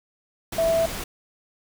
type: tone in noise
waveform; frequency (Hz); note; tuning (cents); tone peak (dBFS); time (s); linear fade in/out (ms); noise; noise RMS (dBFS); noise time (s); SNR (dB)
sine; 659.3; E5; 0; -18; 0.58-0.86; 5; pink; -32; 0.52-1.04; +11
effects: none